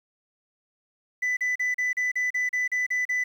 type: tone bursts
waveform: sine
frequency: 1994 Hz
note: B6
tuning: 16 cents sharp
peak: -20 dBFS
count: 11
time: 1.22-3.24 s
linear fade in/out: 10 ms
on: 150 ms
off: 37 ms
effects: tanh soft clip ceiling -22 dBFS + 9-bit